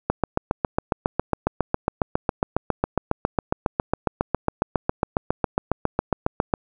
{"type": "click train", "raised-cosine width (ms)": 1, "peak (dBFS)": -5, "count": 48, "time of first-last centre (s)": [0.1, 6.538], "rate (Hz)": 7.3, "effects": []}